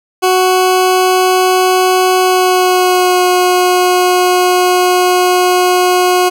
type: tone with pitch glide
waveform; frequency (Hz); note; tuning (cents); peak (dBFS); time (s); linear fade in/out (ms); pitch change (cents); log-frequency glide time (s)
20% pulse; 370 to 362.4; F#4 to F#4; 0 to -36; -3; 0.22-6.3; 20; -36; 2.19-3.23
effects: none